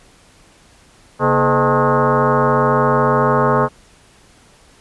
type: tone with frequency modulation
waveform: sine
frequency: 325 Hz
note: E4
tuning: 24 cents flat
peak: -11 dBFS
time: 1.19-3.69 s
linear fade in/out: 50 ms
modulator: 188 Hz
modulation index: 5.3
effects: pink hiss -49 dBFS RMS until 4.8 s + resampled to 24000 Hz